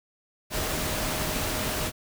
sine tone in noise, 622.3 Hz, D#5, in tune, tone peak -38 dBFS, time 0.5-1.92 s, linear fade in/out 50 ms, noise pink, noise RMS -29 dBFS, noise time 0.5-1.92 s, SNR -12 dB, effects none

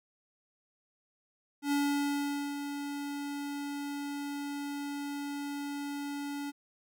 square tone with ADSR envelope, 285.6 Hz, D4, 48 cents flat, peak -27 dBFS, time 1.62-6.52 s, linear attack 99 ms, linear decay 830 ms, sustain -9 dB, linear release 29 ms, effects none

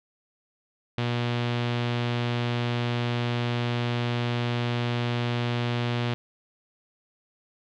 sawtooth tone with low-pass filter, 120 Hz, B2, 49 cents flat, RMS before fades -27 dBFS, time 0.98-6.14 s, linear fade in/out 0 ms, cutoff 3400 Hz, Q 2.2, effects none

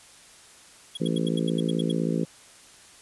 square tone bursts, 3322 Hz, G#7, in tune, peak -32 dBFS, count 10, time 0.95-1.918 s, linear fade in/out 5 ms, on 23 ms, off 82 ms
harmonic tone, 56 Hz, A1, 31 cents sharp, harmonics 3 / 4 / 5 / 6 / 7 / 8 / 9, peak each -27 / -29 / -31 / -33 / -34 / -35 / -36 dBFS, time 1-2.25 s, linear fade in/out 10 ms
effects white hiss -51 dBFS RMS until 3.01 s + resampled to 24000 Hz

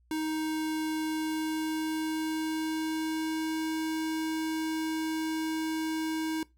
square tone with pitch glide, 313.6 to 317.6 Hz, D#4 to D#4, +14 to +36 cents, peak -30 dBFS, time 0.11-6.43 s, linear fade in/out 2 ms, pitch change +22 cents, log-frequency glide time 0.98-3.71 s, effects noise-tail reverb RT60 0.2 s tail -20 dB re dry + added 60 Hz sine -62 dBFS peak until 6.57 s

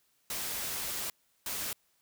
white noise bursts at uneven times, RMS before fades -36 dBFS, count 2, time 0.3-1.1 / 1.46-1.73 s, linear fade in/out 2 ms, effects white hiss -72 dBFS RMS until 2.01 s

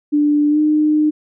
sine tone with pitch glide, 294.9 to 304.1 Hz, D4 to D#4, +7 to -40 cents, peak -11 dBFS, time 0.12-1.11 s, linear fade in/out 20 ms, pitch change +53 cents, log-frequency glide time 0.49-0.59 s, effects none

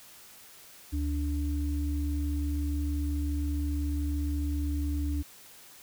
sine tone pair together, 72.85 / 291.4 Hz, D2 / D4, -13 / -13 cents, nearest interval 2 octaves, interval 2400 cents, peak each -28 / -34 dBFS, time 0.92-5.23 s, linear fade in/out 20 ms, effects white hiss -52 dBFS RMS until 5.82 s

